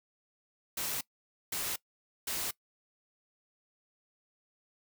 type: noise bursts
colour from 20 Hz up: white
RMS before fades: -35 dBFS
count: 3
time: 0.77-2.51 s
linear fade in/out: 5 ms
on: 240 ms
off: 510 ms
effects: noise-tail reverb RT60 0.1 s tail -21 dB re dry